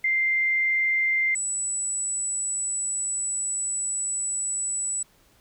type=tone pair in turn; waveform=sine; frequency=2093 / 7902 Hz; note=C7 / B8; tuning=0 / 0 cents; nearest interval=octave + major seventh; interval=2300 cents; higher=second; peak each=-20 / -25 dBFS; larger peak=first; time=0.04-1.35 / 1.35-5.03 s; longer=second; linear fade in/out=5 ms; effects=pink hiss -60 dBFS RMS until 5.4 s